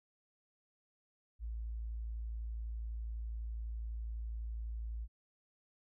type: tone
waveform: sine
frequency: 56 Hz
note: A1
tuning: 31 cents sharp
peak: -38 dBFS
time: 1.39-5.08 s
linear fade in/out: 50 ms
effects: none